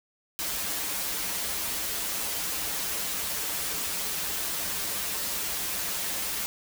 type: noise with comb filter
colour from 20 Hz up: white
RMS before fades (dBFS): -31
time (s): 0.39-6.46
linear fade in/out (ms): 0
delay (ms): 8.1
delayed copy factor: -0.9
effects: none